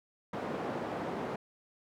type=band-pass noise; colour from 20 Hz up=white; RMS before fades=-37 dBFS; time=0.33-1.36 s; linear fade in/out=5 ms; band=160 to 690 Hz; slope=12 dB/octave; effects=none